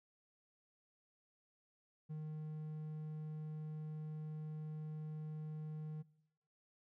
triangle tone, 154.3 Hz, D#3, 14 cents flat, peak -40 dBFS, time 2.09-6.03 s, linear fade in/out 20 ms, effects noise-tail reverb RT60 0.8 s tail -21 dB re dry

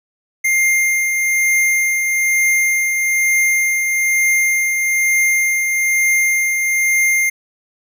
square tone with tremolo, 2110 Hz, C7, 14 cents sharp, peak -12 dBFS, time 0.44-7.3 s, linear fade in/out 10 ms, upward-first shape triangle, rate 1.1 Hz, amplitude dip 40%, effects none

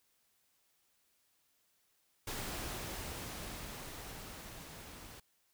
pink noise with level ramp, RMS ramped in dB -40 to -52 dBFS, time 2.27-5.2 s, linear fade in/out 5 ms, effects white hiss -75 dBFS RMS until 5.53 s

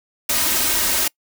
white noise with comb filter, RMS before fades -19 dBFS, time 0.29-1.08 s, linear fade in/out 5 ms, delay 3.2 ms, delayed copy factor +0.55, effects noise-tail reverb RT60 0.1 s tail -26 dB re dry

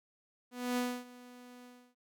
sawtooth tone with ADSR envelope, 246.9 Hz, B3, in tune, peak -26 dBFS, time 0.51-1.95 s, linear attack 260 ms, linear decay 270 ms, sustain -21 dB, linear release 310 ms, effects none

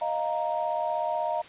sine chord, Eb suspended second, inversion none, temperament equal, 622.3 / 698.5 / 932.3 Hz, Eb5 / F5 / Bb5, 0 / 0 / 0 cents, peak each -30 dBFS, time 0.01-1.42 s, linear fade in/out 10 ms, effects white hiss -47 dBFS RMS until 1.48 s + resampled to 8000 Hz

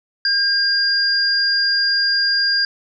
sine tone pair together, 1607 / 4816 Hz, G6 / D8, +43 / +43 cents, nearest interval octave + perfect fifth, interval 1900 cents, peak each -19 / -16 dBFS, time 0.25-2.65 s, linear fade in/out 2 ms, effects none

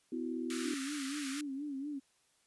sine chord, B suspended fourth, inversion none, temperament equal with one note detuned, 253.2 / 329.6 / 370 Hz, B3 / E4 / F#4, +43 / 0 / 0 cents, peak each -38 / -39 / -43 dBFS, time 0.12-0.74 s, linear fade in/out 5 ms
pink high-pass noise, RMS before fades -43 dBFS, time 0.5-1.41 s, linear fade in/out 2 ms, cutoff 1200 Hz, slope 96 dB/octave
sine tone with vibrato, 281.6 Hz, C#4, 27 cents sharp, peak -37 dBFS, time 0.64-2 s, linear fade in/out 20 ms, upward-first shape sine, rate 4.2 Hz, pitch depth 100 cents each way
effects white hiss -72 dBFS RMS until 2.46 s + resampled to 24000 Hz

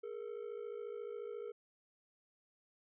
triangle ring-modulated tone, 443.3 Hz, A4, 13 cents sharp, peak -37 dBFS, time 0.03-1.52 s, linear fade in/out 10 ms, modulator 27.1 Hz, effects resampled to 8000 Hz

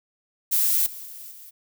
violet noise with level steps, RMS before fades -21 / -38 / -40 / -44 dBFS, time 0.51-1.51 s, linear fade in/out 20 ms, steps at 0.86 / 1.05 / 1.31 s, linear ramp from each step 5 ms, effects none

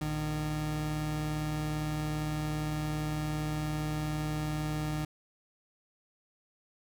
30% pulse tone pair together, 57.47 / 152.5 Hz, A#1 / D#3, -24 / -34 cents, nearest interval octave + perfect fourth, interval 1690 cents, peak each -37 / -29 dBFS, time 0.01-5.05 s, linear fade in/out 5 ms, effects none

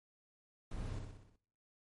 brown noise with echo, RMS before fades -44 dBFS, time 0.71-0.99 s, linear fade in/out 5 ms, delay 62 ms, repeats 6, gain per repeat -4 dB, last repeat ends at 1.362 s, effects noise-tail reverb RT60 0.6 s tail -21 dB re dry + MP3 48 kbps

